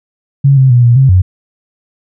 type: tone with pitch steps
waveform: sine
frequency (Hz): 138.6 / 132.2 / 122.1 / 119.5 / 133.9 / 92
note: C#3 / C3 / B2 / A#2 / C3 / F#2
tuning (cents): 0 / +18 / -19 / +43 / +40 / -9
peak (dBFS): -3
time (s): 0.44-1.22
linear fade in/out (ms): 10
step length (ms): 130
effects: none